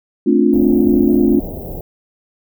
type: chord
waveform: sine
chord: D minor seventh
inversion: second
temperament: just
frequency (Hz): 220.2 / 264.3 / 293.7 / 352.4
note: A3 / C4 / D4 / F4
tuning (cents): +2 / +18 / 0 / +16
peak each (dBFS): -15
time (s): 0.26-1.4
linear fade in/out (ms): 10
type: band-stop noise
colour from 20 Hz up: pink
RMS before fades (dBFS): -27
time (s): 0.53-1.81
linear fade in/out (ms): 2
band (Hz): 720 to 15000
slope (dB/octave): 48
effects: none